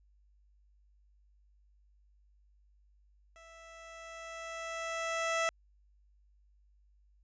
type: tone with level ramp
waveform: 15% pulse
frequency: 659.3 Hz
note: E5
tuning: in tune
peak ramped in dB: -48 to -22 dBFS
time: 3.36-5.49 s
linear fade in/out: 0 ms
effects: added 50 Hz sine -63 dBFS peak until 7.23 s + resampled to 16000 Hz